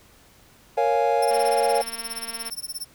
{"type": "chord", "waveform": "triangle", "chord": "Bb minor seventh", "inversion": "none", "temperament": "equal", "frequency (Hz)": [466.2, 554.4, 698.5, 830.6], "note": ["Bb4", "Db5", "F5", "Ab5"], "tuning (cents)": [0, 0, 0, 0], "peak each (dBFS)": -22, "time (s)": [0.77, 1.82], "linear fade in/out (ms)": 10}
{"type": "tone with tremolo", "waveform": "10% pulse", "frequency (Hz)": 5370, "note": "E8", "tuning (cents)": 31, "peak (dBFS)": -22, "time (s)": [1.22, 2.86], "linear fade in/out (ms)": 5, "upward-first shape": "sine", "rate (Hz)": 17, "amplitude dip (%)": 100}
{"type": "click train", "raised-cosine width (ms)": 0.3, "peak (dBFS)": -23, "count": 273, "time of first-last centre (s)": [1.31, 2.498], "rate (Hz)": 229}
{"effects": ["pink hiss -54 dBFS RMS until 2.94 s"]}